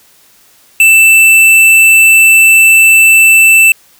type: tone with hard clipping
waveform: sine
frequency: 2657 Hz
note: E7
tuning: 13 cents sharp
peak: -3 dBFS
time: 0.8-3.72 s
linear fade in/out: 2 ms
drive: 14 dB
effects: white hiss -45 dBFS RMS until 3.99 s